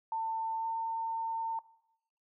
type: tone with pitch glide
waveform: sine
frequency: 896 to 904.8 Hz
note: A5 to A5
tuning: +31 to +48 cents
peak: -31 dBFS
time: 0.12-1.59 s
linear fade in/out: 2 ms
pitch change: +17 cents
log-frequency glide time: 0.55-0.68 s
effects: noise-tail reverb RT60 0.8 s tail -20 dB re dry